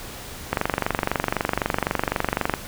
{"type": "click train", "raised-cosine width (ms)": 0.5, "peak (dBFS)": -5, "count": 49, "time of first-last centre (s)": [0.53, 2.538], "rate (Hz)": 23.9, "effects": ["pink hiss -37 dBFS RMS until 2.67 s"]}